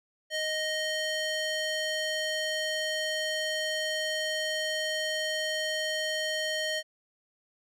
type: tone with band-pass filter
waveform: square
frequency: 622.3 Hz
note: D#5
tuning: in tune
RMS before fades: -31 dBFS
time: 0.3-6.83 s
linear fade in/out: 50 ms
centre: 3200 Hz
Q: 0.82
effects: none